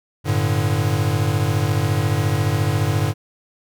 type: chord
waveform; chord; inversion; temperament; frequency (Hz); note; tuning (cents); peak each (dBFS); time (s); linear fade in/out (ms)
square; G suspended second; none; equal with one note detuned; 98 / 112.31 / 146.83; G2 / A2 / D3; 0 / +36 / 0; -22 / -22 / -23; 0.24-3.14; 50
effects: none